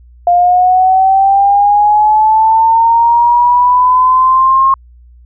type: linear sweep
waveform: sine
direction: up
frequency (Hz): 698.5 to 1077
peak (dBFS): -5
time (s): 0.27-4.74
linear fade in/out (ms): 2
effects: added 60 Hz sine -37 dBFS peak until 5.25 s